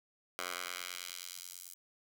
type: tone with high-pass filter sweep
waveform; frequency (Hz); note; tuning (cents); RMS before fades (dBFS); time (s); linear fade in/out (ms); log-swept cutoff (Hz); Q
10% pulse; 89.3; F2; +39; -44; 0.39-1.74; 0; 950 to 8800; 0.8
effects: none